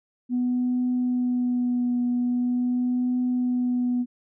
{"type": "tone with vibrato", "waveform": "sine", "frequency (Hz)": 246.9, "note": "B3", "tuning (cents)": 0, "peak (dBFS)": -20, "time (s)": [0.29, 4.06], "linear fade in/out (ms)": 50, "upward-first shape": "triangle", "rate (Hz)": 0.43, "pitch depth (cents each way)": 20, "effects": ["tanh soft clip ceiling -17 dBFS"]}